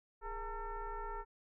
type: tone with frequency modulation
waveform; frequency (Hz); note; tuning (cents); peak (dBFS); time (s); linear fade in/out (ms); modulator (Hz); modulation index
sine; 470; A#4; +14; -39; 0.21-1.25; 50; 441; 2.1
effects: none